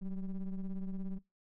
triangle ring-modulated tone, 98.6 Hz, G2, 11 cents sharp, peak -30 dBFS, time 0.01-1.19 s, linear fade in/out 20 ms, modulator 90.1 Hz, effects noise-tail reverb RT60 0.2 s tail -21 dB re dry

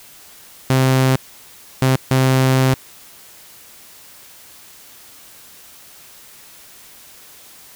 sawtooth tone bursts at uneven times, 131.1 Hz, C3, 4 cents sharp, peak -8 dBFS, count 3, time 0.7-1.16 / 1.82-1.96 / 2.11-2.74 s, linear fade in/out 2 ms, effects white hiss -43 dBFS RMS until 7.75 s

